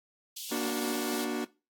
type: high-pass noise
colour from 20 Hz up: pink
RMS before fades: -40 dBFS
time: 0.36-1.25 s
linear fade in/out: 10 ms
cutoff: 2900 Hz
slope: 48 dB/octave
type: chord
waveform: 40% pulse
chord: Bb augmented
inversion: none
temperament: equal with one note detuned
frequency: 236.7 / 293.7 / 370 Hz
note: Bb3 / D4 / F#4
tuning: +27 / 0 / 0 cents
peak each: -34 dBFS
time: 0.51-1.45 s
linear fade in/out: 10 ms
effects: noise-tail reverb RT60 0.3 s tail -21 dB re dry + AAC 64 kbps